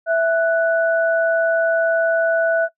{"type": "tone pair together", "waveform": "sine", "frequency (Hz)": [660, 1481.6], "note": ["E5", "F#6"], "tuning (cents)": [2, 2], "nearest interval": "octave + major second", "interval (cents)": 1400, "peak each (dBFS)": [-15, -20], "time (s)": [0.06, 2.69], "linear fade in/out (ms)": 50, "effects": ["noise-tail reverb RT60 0.1 s tail -21 dB re dry"]}